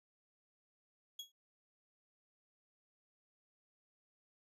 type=tone with exponential decay; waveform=35% pulse; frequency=3322 Hz; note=G#7; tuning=in tune; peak=-39 dBFS; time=1.19-1.32 s; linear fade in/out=5 ms; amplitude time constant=28 ms; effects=resampled to 32000 Hz